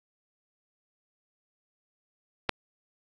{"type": "clicks", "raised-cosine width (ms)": 0.3, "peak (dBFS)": [-30, -8], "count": 2, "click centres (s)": [2.49, 2.493], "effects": []}